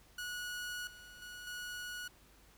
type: tone with level steps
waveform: sawtooth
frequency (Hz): 1461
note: F#6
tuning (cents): -22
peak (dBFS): -36 / -49 / -43 / -38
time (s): 0.18-2.08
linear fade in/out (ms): 5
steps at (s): 0.87 / 1.22 / 1.47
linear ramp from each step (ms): 2
effects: added 50 Hz sine -64 dBFS peak until 2.57 s + pink hiss -64 dBFS RMS until 2.57 s